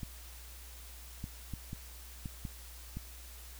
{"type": "clicks", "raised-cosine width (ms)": 5, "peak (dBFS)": -27, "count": 7, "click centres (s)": [0.032, 1.241, 1.537, 1.731, 2.258, 2.452, 2.97], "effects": ["added 60 Hz sine -49 dBFS peak until 3.59 s", "white hiss -53 dBFS RMS until 3.59 s"]}